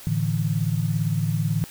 sine chord, A suspended fourth, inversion none, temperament equal, 110 / 146.83 / 164.81 Hz, A2 / D3 / E3, 0 / 0 / 0 cents, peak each -25 dBFS, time 0.07-1.64 s, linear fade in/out 0 ms, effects white hiss -43 dBFS RMS until 1.7 s

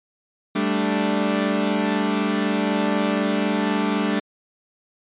sawtooth chord, G suspended second, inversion none, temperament equal, 196 / 220 / 293.7 Hz, G3 / A3 / D4, 0 / 0 / 0 cents, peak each -20 dBFS, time 0.55-4.2 s, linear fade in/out 10 ms, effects resampled to 8000 Hz

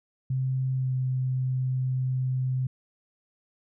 sine tone with pitch glide, 130.81 to 129.16 Hz, C3 to C3, 0 to -22 cents, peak -24 dBFS, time 0.3-2.67 s, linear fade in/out 5 ms, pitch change -22 cents, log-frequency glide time 0.75-0.92 s, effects none

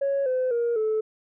sine tone with pitch steps, 554.4 / 511.3 / 471.6 / 435 Hz, C#5 / C5 / A#4 / A4, 0 / -40 / +20 / -20 cents, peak -20 dBFS, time 0.01-1.01 s, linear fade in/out 10 ms, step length 250 ms, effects tanh soft clip ceiling -19 dBFS

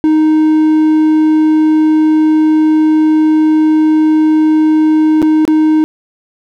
triangle tone with dropouts, 311.1 Hz, D#4, in tune, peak -4 dBFS, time 0.04-5.84 s, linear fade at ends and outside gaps 0 ms, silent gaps 5.218-5.226 / 5.452-5.478 s, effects none

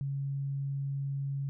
sine tone, 138.59 Hz, C#3, in tune, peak -31 dBFS, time 0.01-1.49 s, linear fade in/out 0 ms, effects none

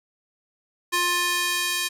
square tone with high-pass filter sweep, 352.5 Hz, F4, 16 cents sharp, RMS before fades -24 dBFS, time 0.92-1.89 s, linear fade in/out 20 ms, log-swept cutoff 1100 to 2500 Hz, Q 0.77, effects resampled to 32000 Hz

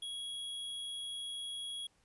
square tone, 3322 Hz, G#7, in tune, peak -40 dBFS, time 0.02-1.87 s, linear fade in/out 5 ms, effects pink hiss -72 dBFS RMS until 2.04 s + resampled to 24000 Hz

